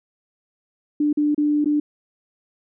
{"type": "tone with dropouts", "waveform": "sine", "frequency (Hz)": 296.3, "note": "D4", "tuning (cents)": 15, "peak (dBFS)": -16, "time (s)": [1, 1.8], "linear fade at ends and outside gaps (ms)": 5, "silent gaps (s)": [[1.129, 1.172], [1.347, 1.378], [1.645, 1.657]], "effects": []}